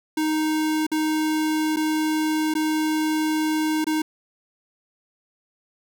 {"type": "tone with dropouts", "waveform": "square", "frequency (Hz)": 311.1, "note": "D#4", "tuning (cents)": 0, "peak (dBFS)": -21, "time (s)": [0.17, 4.02], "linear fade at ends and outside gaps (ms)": 5, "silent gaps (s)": [[0.867, 0.916], [1.762, 1.768], [2.54, 2.551], [3.844, 3.867]], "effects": []}